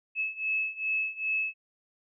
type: beating tone pair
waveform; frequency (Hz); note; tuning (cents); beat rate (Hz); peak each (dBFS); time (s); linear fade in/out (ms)
sine; 2594 / 2596.5; E7 / E7; -28 / -27; 2.5; -32 / -30; 0.15-1.54; 50
effects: none